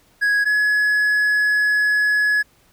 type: tone pair in turn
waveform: triangle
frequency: 1661.2 / 1691.2 Hz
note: G#6 / G#6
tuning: 0 / +31 cents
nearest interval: unison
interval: 31 cents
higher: second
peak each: -13 / -13 dBFS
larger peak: neither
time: 0.21-0.45 / 0.45-2.43 s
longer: second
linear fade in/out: 20 ms
effects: pink hiss -57 dBFS RMS until 2.72 s